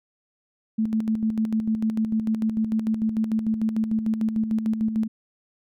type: tone with tremolo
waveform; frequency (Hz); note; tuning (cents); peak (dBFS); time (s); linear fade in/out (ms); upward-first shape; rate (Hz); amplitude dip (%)
sine; 220; A3; 0; -19; 0.78-5.08; 10; square; 6.7; 55
effects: none